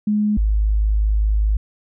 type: tone pair in turn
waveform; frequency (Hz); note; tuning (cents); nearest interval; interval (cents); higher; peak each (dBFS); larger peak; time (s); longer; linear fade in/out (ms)
sine; 209.9 / 52.48; G#3 / G#1; +19 / +19; 2 octaves; 2400; first; -15 / -14; second; 0.07-0.37 / 0.37-1.57; second; 5
effects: none